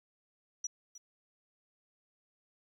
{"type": "tone with echo", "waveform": "sine", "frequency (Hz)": 5850, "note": "F#8", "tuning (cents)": -21, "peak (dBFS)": -33, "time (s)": [0.64, 0.67], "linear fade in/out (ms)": 5, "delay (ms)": 310, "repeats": 1, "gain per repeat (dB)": -15, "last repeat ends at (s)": 0.98, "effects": ["11-bit"]}